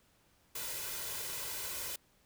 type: noise with comb filter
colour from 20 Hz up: white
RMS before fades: -40 dBFS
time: 0.55-1.96 s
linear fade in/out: 5 ms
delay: 2 ms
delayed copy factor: +0.55
effects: pink hiss -69 dBFS RMS until 2.25 s